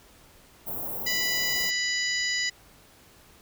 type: band-stop noise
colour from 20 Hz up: white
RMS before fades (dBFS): -33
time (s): 0.66-1.71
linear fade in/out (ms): 20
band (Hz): 890 to 14000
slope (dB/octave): 24
type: harmonic tone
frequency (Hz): 987.8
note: B5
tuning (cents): 0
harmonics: 2 / 3 / 4 / 5 / 6 / 7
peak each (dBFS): -28 / -35 / -36 / -31 / -40 / -34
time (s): 1.06-2.5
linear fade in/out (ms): 10
effects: pink hiss -55 dBFS RMS until 3.41 s